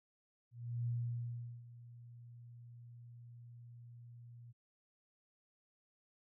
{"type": "tone with ADSR envelope", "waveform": "sine", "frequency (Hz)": 119.1, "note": "A#2", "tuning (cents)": 38, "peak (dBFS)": -34, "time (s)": [0.51, 4.53], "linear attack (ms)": 360, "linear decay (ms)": 760, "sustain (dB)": -18, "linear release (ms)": 25, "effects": []}